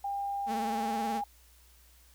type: tone with pitch glide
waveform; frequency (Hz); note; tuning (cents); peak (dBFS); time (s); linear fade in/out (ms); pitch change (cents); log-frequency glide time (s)
sine; 800 to 814; G5 to G#5; +35 to -35; -31; 0.04-1.24; 5; +30; 0.43-0.68
type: tone with vibrato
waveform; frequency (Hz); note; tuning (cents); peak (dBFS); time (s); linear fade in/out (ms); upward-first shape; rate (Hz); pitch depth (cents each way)
sawtooth; 223.3; A3; +26; -30; 0.46-1.22; 50; sine; 19; 54
effects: added 60 Hz sine -59 dBFS peak until 2.14 s + white hiss -62 dBFS RMS until 2.14 s